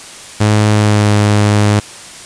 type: tone with pitch glide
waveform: sawtooth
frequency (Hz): 106 to 104.12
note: G#2 to G#2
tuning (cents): +36 to +5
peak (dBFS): -4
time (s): 0.4-1.8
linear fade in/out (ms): 10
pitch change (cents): -31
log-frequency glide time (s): 0.7-1.11
effects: white hiss -32 dBFS RMS until 2.25 s + resampled to 22050 Hz